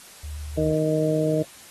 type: tone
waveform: sine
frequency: 74.9 Hz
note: D2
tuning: 35 cents sharp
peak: -31 dBFS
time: 0.23-0.73 s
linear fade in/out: 10 ms
type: harmonic tone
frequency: 155.56 Hz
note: D#3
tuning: in tune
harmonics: 1 / 2 / 3 / 4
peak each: -25 / -25 / -25 / -25 dBFS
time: 0.57-1.43 s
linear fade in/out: 10 ms
effects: white hiss -46 dBFS RMS until 1.7 s + AAC 32 kbps